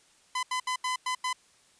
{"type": "tone bursts at uneven times", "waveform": "sawtooth", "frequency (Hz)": 1013, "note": "B5", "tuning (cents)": 44, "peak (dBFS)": -24, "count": 6, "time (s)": [[0.35, 0.43], [0.51, 0.6], [0.67, 0.76], [0.84, 0.96], [1.06, 1.15], [1.24, 1.33]], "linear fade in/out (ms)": 5, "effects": ["white hiss -62 dBFS RMS until 1.79 s", "resampled to 22050 Hz"]}